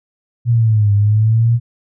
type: linear two-way sweep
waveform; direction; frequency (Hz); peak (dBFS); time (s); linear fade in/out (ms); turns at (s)
sine; down then up; 120.5 to 101.1 to 119.4; -9; 0.45-1.6; 50; 0.93
effects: none